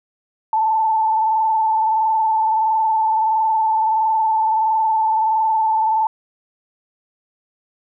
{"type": "tone with frequency modulation", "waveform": "sine", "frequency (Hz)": 880, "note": "A5", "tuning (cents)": 0, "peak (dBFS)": -14, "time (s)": [0.53, 6.07], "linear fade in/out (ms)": 2, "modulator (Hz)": 21.5, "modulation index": 0.93, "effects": []}